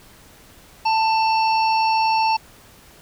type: harmonic tone with a mistuned harmonic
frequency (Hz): 888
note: A5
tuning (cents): +16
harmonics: 1 / 3 / 5 / 6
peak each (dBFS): -16 / -26 / -30 / -32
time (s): 0.85-2.37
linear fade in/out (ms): 10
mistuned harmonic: 6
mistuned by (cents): +53
effects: pink hiss -48 dBFS RMS until 3.01 s